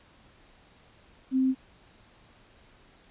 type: tone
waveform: sine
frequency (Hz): 261.6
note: C4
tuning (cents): 0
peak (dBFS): -21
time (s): 1.31-1.55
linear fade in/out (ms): 50
effects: pink hiss -58 dBFS RMS until 3.1 s + resampled to 8000 Hz